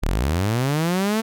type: linear sweep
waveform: sawtooth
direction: up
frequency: 30.12 to 227.2 Hz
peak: -15 dBFS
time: 0.02-1.22 s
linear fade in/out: 20 ms
effects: none